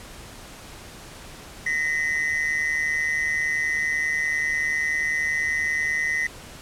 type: tone pair together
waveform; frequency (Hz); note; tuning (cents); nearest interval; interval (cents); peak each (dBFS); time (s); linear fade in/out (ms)
triangle; 1864.7 / 2015; A#6 / B6; 0 / +34; minor second; 134; -23; 1.66-6.27; 5
effects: pink hiss -42 dBFS RMS until 6.61 s + low-pass 11000 Hz 12 dB/octave